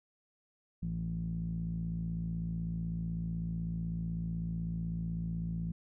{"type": "tone with low-pass filter", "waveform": "sawtooth", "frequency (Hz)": 56, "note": "A1", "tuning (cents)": 31, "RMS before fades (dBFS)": -36, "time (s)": [0.82, 5.72], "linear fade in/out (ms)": 5, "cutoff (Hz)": 180, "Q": 9.9, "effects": []}